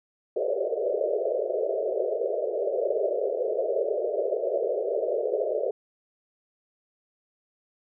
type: band-pass noise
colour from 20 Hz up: white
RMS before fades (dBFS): -27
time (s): 0.36-5.71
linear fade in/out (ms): 2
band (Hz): 380 to 640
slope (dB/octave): 96
effects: none